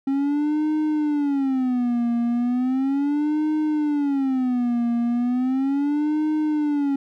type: tone with vibrato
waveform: triangle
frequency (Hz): 269.4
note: C#4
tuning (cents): -49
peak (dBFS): -17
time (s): 0.07-6.96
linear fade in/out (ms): 5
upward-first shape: sine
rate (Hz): 0.36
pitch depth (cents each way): 230
effects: none